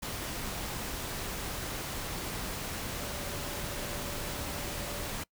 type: tone in noise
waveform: sine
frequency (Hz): 579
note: D5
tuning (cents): -25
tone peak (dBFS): -46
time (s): 3-5.06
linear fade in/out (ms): 10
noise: pink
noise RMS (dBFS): -37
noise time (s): 0.02-5.24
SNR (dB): -12
effects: noise-tail reverb RT60 0.1 s tail -24 dB re dry